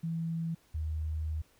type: tone pair in turn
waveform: sine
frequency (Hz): 164.81 / 78.14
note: E3 / D#2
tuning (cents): 0 / +8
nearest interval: octave + minor second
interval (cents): 1292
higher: first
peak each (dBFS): -31 / -31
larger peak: neither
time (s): 0.03-0.55 / 0.74-1.42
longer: second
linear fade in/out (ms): 10
effects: pink hiss -66 dBFS RMS until 1.59 s